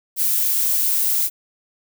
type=noise; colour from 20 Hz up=violet; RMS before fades=-19 dBFS; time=0.16-1.3 s; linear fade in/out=50 ms; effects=none